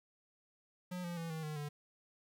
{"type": "tone with pitch steps", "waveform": "square", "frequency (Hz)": [180.3, 173.06, 166.1, 159.43, 153.02, 146.87], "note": ["F#3", "F3", "E3", "D#3", "D#3", "D3"], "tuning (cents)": [-45, -15, 13, 43, -29, 0], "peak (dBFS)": -40, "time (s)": [0.91, 1.69], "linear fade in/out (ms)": 10, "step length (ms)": 130, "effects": ["12-bit"]}